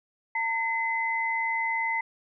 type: tone pair together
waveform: sine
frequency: 908.7 / 2040 Hz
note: A#5 / C7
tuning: -44 / -44 cents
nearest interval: octave + major second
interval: 1400 cents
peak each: -29 / -27 dBFS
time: 0.35-2.01 s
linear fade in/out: 5 ms
effects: none